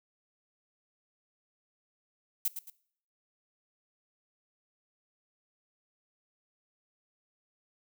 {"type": "noise with echo", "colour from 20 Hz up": "violet", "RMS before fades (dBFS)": -29, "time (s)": [2.45, 2.48], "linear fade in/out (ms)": 2, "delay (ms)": 110, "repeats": 2, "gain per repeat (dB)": -9, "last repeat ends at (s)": 2.7, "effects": ["noise-tail reverb RT60 0.6 s tail -20 dB re dry"]}